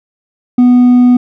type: tone with hard clipping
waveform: sine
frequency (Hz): 246.9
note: B3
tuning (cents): 0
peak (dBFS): -4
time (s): 0.58-1.17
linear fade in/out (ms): 5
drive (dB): 2
effects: none